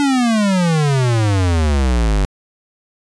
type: exponential sweep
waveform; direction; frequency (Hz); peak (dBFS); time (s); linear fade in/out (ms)
square; down; 291.2 to 47.39; -13; 0-2.25; 0
effects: resampled to 22050 Hz